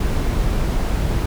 brown noise, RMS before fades -19 dBFS, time 0-1.26 s, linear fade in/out 5 ms, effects none

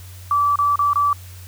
sine tone with dropouts, 1157 Hz, D6, 26 cents flat, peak -14 dBFS, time 0.31-1.13 s, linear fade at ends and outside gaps 2 ms, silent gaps 0.558-0.588 / 0.758-0.791 / 0.933-0.957 s, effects added 91 Hz sine -36 dBFS peak until 1.47 s + white hiss -45 dBFS RMS until 1.47 s

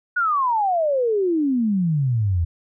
sine exponential sweep, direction down, 1484 to 80.4 Hz, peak -17 dBFS, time 0.16-2.45 s, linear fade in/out 10 ms, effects none

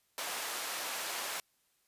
pink high-pass noise, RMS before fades -38 dBFS, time 0.18-1.4 s, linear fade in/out 0 ms, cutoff 710 Hz, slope 12 dB/octave, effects white hiss -74 dBFS RMS until 1.87 s + resampled to 32000 Hz

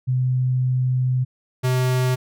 sine / square tone pair in turn, 127.6 / 127.6 Hz, C3 / C3, -43 / -43 cents, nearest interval unison, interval 0 cents, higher neither, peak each -17 / -18 dBFS, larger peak first, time 0.07-1.25 / 1.63-2.16 s, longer first, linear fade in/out 20 ms, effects none

